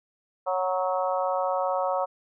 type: harmonic tone with a mistuned harmonic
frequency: 184.5 Hz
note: F#3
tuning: 5 cents flat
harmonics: 3 / 4 / 5 / 6 / 7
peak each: -27 / -29 / -31 / -33 / -34 dBFS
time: 0.46-2.06 s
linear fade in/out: 20 ms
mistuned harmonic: 5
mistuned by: +23 cents
effects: none